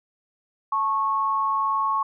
sine tone pair together, 880 / 1099.5 Hz, A5 / C#6, 0 / -14 cents, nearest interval major third, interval 386 cents, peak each -28 / -21 dBFS, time 0.72-2.03 s, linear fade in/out 5 ms, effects none

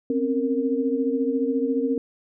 sine tone cluster, 258.4 / 272.7 / 463.5 Hz, C4 / C#4 / A#4, -21 / -28 / -10 cents, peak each -25 dBFS, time 0.1-1.98 s, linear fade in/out 2 ms, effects none

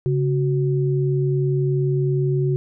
sine tone pair together, 138.59 / 369.4 Hz, C#3 / F#4, 0 / -3 cents, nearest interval octave + perfect fourth, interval 1697 cents, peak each -18 / -23 dBFS, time 0.06-2.56 s, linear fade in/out 0 ms, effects none

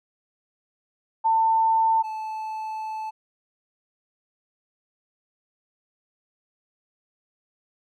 sine / triangle tone pair in turn, 895 / 872.5 Hz, A5 / A5, +29 / -15 cents, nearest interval unison, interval 44 cents, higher first, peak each -17 / -27 dBFS, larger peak first, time 1.24-2.03 / 2.03-3.11 s, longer second, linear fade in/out 20 ms, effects none

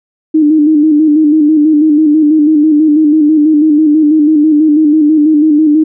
sine tone with vibrato, 304.7 Hz, D#4, 36 cents flat, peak -4 dBFS, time 0.34-5.84 s, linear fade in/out 10 ms, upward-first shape square, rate 6.1 Hz, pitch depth 51 cents each way, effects none

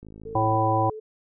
click train, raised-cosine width 3 ms, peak -31 dBFS, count 29, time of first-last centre 0.03-0.553 s, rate 53.5 Hz
sine tone with vibrato, 440 Hz, A4, in tune, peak -34 dBFS, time 0.25-1 s, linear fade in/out 10 ms, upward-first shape sine, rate 4 Hz, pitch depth 33 cents each way
harmonic tone, 110 Hz, A2, in tune, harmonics 1 / 3 / 5 / 7 / 9, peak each -25 / -28 / -28 / -24 / -25 dBFS, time 0.35-0.9 s, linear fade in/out 5 ms
effects none

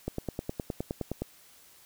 click train, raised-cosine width 2 ms, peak -18 dBFS, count 12, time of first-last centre 0.08-1.22 s, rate 9.65 Hz, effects white hiss -57 dBFS RMS until 1.85 s

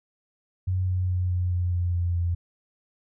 sine tone with pitch steps, 92.5 / 91.6 / 90.7 / 89.81 / 88.94 / 88.07 / 87.21 / 86.36 Hz, F#2 / F#2 / F#2 / F2 / F2 / F2 / F2 / F2, 0 / -17 / -34 / +49 / +32 / +15 / -2 / -19 cents, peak -22 dBFS, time 0.67-2.35 s, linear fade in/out 10 ms, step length 210 ms, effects none

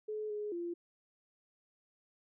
sine tone with pitch steps, 427.8 / 418.8 / 344.6 Hz, A4 / G#4 / F4, -49 / +15 / -23 cents, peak -36 dBFS, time 0.08-0.74 s, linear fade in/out 10 ms, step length 220 ms, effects none

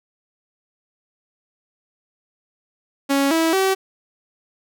sawtooth tone with pitch steps, 277.2 / 325.9 / 383.1 Hz, C#4 / E4 / G4, 0 / -20 / -40 cents, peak -12 dBFS, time 3.09-3.75 s, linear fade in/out 20 ms, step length 220 ms, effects none

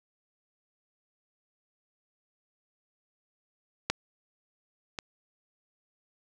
clicks, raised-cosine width 0.2 ms, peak -8 / -17 dBFS, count 2, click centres 3.9 / 4.988 s, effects none

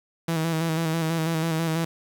sawtooth tone with vibrato, 162.6 Hz, E3, 23 cents flat, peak -19 dBFS, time 0.28-1.85 s, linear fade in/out 5 ms, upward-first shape square, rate 6.1 Hz, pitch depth 35 cents each way, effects 8-bit

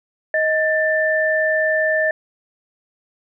sine tone pair together, 627.6 / 1775 Hz, D#5 / A6, +15 / +15 cents, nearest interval octave + tritone, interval 1800 cents, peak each -18 dBFS, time 0.34-2.11 s, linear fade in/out 2 ms, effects none

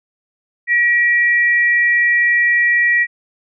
sine tone pair together, 1918 / 2349 Hz, A#6 / D7, +49 / 0 cents, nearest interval major third, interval 351 cents, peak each -11 / -21 dBFS, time 0.67-3.07 s, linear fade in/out 50 ms, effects none

